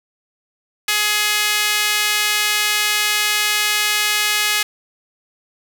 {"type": "tone with high-pass filter", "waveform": "sawtooth", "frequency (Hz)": 420, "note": "G#4", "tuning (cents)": 19, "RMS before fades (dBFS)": -18, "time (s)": [0.88, 4.63], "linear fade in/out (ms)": 5, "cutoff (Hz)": 2200, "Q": 1.1, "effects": []}